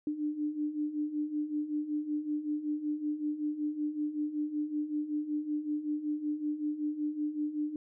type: beating tone pair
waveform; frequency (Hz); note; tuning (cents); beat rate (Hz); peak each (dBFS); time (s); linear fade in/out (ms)
sine; 295.9 / 301.2; D4 / D4; +13 / +44; 5.3; -37 / -32; 0.07-7.76; 2
effects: none